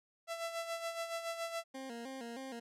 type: tone with tremolo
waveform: sawtooth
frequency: 668 Hz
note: E5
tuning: 23 cents sharp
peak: -32 dBFS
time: 0.27-1.64 s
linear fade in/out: 50 ms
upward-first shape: sine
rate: 7.1 Hz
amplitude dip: 60%
type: tone with vibrato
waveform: 20% pulse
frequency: 249.3 Hz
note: B3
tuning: 16 cents sharp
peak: -38 dBFS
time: 1.74-2.6 s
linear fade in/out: 10 ms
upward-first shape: square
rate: 3.2 Hz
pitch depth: 110 cents each way
effects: low-pass 11000 Hz 12 dB/octave